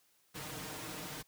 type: noise with comb filter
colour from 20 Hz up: pink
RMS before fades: -43 dBFS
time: 0.34-1.23 s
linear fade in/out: 20 ms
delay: 6.5 ms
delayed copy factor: +0.75
effects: white hiss -71 dBFS RMS until 1.27 s + high-pass 80 Hz 12 dB/octave